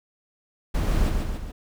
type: noise with echo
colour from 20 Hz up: brown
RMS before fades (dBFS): -23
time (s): 0.74-1.1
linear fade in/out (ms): 10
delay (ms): 140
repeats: 3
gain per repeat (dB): -4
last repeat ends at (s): 1.52
effects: none